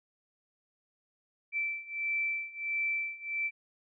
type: beating tone pair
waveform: sine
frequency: 2330 / 2331.5 Hz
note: D7 / D7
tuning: -14 / -13 cents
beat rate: 1.5 Hz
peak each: -35 / -33 dBFS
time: 1.52-3.51 s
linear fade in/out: 50 ms
effects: none